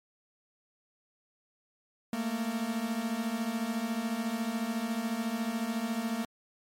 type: beating tone pair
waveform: 45% pulse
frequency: 217.7 / 231.7 Hz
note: A3 / A#3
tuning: -18 / -10 cents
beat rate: 14 Hz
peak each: -35 / -32 dBFS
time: 2.13-6.25 s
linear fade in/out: 2 ms
effects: MP3 64 kbps